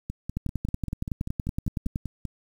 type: two click trains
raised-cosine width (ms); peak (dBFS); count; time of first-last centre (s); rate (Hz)
5; -19 / -15; 12 / 18; 0.1-2.253 / 0.37-1.959; 5.11 / 10.7
effects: 8-bit